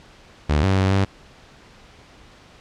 sawtooth tone with pitch steps, 74.3 / 96 / 95.3 / 97.6 Hz, D2 / G2 / G2 / G2, +21 / -36 / -48 / -7 cents, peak -12 dBFS, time 0.49-1.05 s, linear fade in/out 10 ms, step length 140 ms, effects pink hiss -48 dBFS RMS until 2.6 s + low-pass 5000 Hz 12 dB/octave

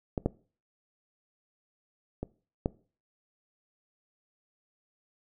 clicks, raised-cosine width 2 ms, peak -16 / -12 / -20 / -13 dBFS, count 4, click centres 0.178 / 0.26 / 2.23 / 2.659 s, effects noise-tail reverb RT60 0.4 s tail -21 dB re dry

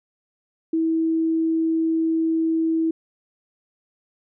sine tone, 324.4 Hz, E4, 28 cents flat, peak -18 dBFS, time 0.73-2.91 s, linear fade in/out 5 ms, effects none

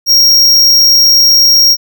square tone, 5588 Hz, F8, in tune, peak -4 dBFS, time 0.06-1.77 s, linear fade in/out 50 ms, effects none

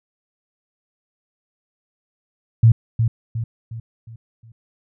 sine tone with echo, 113.9 Hz, A#2, 40 cents flat, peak -7 dBFS, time 2.63-2.72 s, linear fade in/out 5 ms, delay 360 ms, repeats 5, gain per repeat -7 dB, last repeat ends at 4.52 s, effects none

